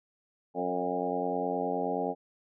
harmonic tone with a mistuned harmonic, 89.6 Hz, F2, 45 cents sharp, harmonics 2 / 3 / 4 / 5 / 6 / 7 / 8 / 9, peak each -40 / -36 / -40 / -34 / -38 / -37 / -37 / -35 dBFS, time 0.54-2.15 s, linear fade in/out 50 ms, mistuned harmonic 6, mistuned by +27 cents, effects none

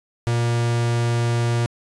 45% pulse tone, 118.2 Hz, A#2, 24 cents sharp, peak -18 dBFS, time 0.27-1.66 s, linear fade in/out 0 ms, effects resampled to 22050 Hz

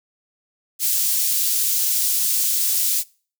white high-pass noise, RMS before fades -20 dBFS, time 0.79-3.04 s, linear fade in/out 50 ms, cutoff 5000 Hz, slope 12 dB/octave, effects noise-tail reverb RT60 0.4 s tail -23 dB re dry

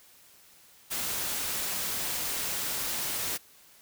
white noise, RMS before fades -32 dBFS, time 0.9-3.38 s, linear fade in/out 20 ms, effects white hiss -57 dBFS RMS until 3.81 s

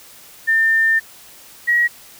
sine tone pair in turn, 1800 / 1907 Hz, A6 / A#6, +39 / +39 cents, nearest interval minor second, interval 100 cents, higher second, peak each -12 dBFS, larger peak neither, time 0.47-1 / 1.67-1.88 s, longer first, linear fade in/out 20 ms, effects white hiss -43 dBFS RMS until 2.19 s

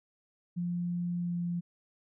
sine tone with pitch glide, 174.8 to 173.49 Hz, F3 to F3, +2 to -11 cents, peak -30 dBFS, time 0.56-1.61 s, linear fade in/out 20 ms, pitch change -13 cents, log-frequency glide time 1.19-1.36 s, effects none

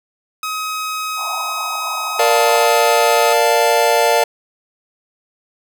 sawtooth tone, 1267 Hz, D#6, 31 cents sharp, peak -17 dBFS, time 0.43-3.33 s, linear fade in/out 2 ms
white band-pass noise, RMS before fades -29 dBFS, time 1.16-2.69 s, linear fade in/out 50 ms, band 650 to 1100 Hz, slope 96 dB/octave
square chord, Bb major seventh, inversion none, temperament equal, 466.2 / 587.3 / 698.5 / 880 Hz, Bb4 / D5 / F5 / A5, 0 / 0 / 0 / 0 cents, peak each -18 dBFS, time 2.19-4.24 s, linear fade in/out 5 ms
effects none

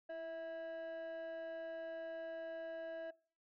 sine tone with frequency modulation, 653 Hz, E5, 17 cents flat, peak -40 dBFS, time 0.09-3.11 s, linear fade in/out 10 ms, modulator 985 Hz, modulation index 0.49, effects noise-tail reverb RT60 0.4 s tail -23 dB re dry + tanh soft clip ceiling -42 dBFS

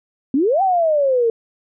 sine exponential two-way sweep, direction up then down, 250.9 to 790 to 447.6 Hz, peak -13 dBFS, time 0.34-1.3 s, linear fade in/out 2 ms, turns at 0.62 s, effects none

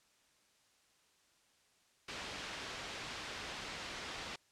white low-pass noise, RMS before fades -45 dBFS, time 2.08-4.36 s, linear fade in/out 5 ms, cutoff 3800 Hz, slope 12 dB/octave, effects white hiss -71 dBFS RMS until 4.51 s + low-pass 8000 Hz 12 dB/octave

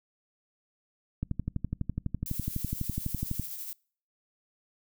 click train, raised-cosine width 5 ms, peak -18 dBFS, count 27, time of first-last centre 1.23-3.397 s, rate 12 Hz
violet noise with tremolo, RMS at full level -37 dBFS, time 2.26-3.73 s, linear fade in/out 0 ms, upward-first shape triangle, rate 12 Hz, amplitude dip 50%
effects noise-tail reverb RT60 0.5 s tail -26 dB re dry

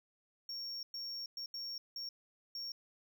triangle tone bursts at uneven times, 5520 Hz, F8, 21 cents flat, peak -39 dBFS, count 6, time 0.49-0.83 / 0.94-1.26 / 1.37-1.46 / 1.54-1.78 / 1.96-2.09 / 2.55-2.72 s, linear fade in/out 2 ms, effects none

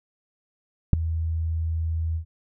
sine tone with ADSR envelope, 81.3 Hz, E2, 23 cents flat, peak -5 dBFS, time 0.93-2.25 s, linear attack 3 ms, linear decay 5 ms, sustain -18 dB, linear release 95 ms, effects none

